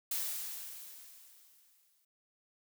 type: noise with exponential decay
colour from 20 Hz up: blue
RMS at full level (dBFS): -34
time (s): 0.11-2.05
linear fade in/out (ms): 5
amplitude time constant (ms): 420
effects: none